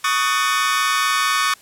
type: chord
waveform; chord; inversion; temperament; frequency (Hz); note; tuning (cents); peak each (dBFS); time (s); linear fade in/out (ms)
sawtooth; D# half-diminished seventh; third; just; 1120.1 / 1244.5 / 1493.4 / 1792.1; C#6 / D#6 / F#6 / A6; +18 / 0 / +16 / +31; -16 / -18 / -22 / -21; 0.04-1.54; 5
effects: white hiss -48 dBFS RMS until 1.61 s + low-pass 12000 Hz 12 dB/octave